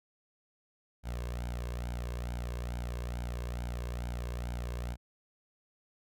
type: tone with flanger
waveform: sawtooth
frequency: 60 Hz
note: B1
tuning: 49 cents flat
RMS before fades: -37 dBFS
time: 1.03-4.97 s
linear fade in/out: 50 ms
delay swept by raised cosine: 1.3 to 1.87 ms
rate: 2.3 Hz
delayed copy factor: +0.6
effects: none